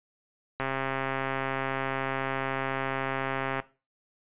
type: click train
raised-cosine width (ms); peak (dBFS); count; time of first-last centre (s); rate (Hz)
0.5; -15; 403; 0.6-3.6; 134
effects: noise-tail reverb RT60 0.3 s tail -17 dB re dry + resampled to 8000 Hz